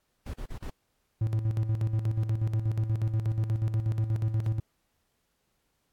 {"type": "noise bursts", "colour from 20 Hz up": "brown", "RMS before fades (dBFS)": -36, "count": 4, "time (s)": [0.26, 0.701], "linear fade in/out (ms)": 5, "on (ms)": 78, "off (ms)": 43}
{"type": "tone with tremolo", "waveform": "triangle", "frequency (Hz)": 110, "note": "A2", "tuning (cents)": 0, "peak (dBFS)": -21, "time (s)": [1.21, 4.6], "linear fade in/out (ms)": 5, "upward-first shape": "square", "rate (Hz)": 8.3, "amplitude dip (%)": 60}
{"effects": ["pink hiss -75 dBFS RMS until 5.92 s", "AAC 64 kbps"]}